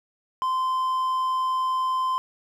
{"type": "tone", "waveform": "triangle", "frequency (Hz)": 1035, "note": "C6", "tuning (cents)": -19, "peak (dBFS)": -20, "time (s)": [0.42, 2.18], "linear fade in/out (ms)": 0, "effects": []}